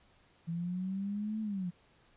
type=linear two-way sweep; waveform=sine; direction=up then down; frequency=164.7 to 220 to 171.2 Hz; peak=-33 dBFS; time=0.47-1.71 s; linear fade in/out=20 ms; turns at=1.41 s; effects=pink hiss -66 dBFS RMS until 2.16 s + resampled to 8000 Hz